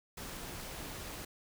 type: noise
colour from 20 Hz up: pink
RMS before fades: -44 dBFS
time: 0.17-1.25 s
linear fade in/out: 5 ms
effects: none